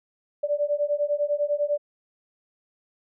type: beating tone pair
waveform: sine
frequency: 580 / 590 Hz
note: D5 / D5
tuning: -22 / +8 cents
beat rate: 10 Hz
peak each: -25 dBFS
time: 0.43-1.78 s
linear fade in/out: 10 ms
effects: none